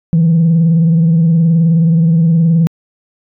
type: tone with vibrato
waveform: sine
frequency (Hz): 164.81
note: E3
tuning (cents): 0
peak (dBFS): -5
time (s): 0.13-2.67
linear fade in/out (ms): 0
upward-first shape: triangle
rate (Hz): 19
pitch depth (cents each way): 79
effects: tanh soft clip ceiling -4 dBFS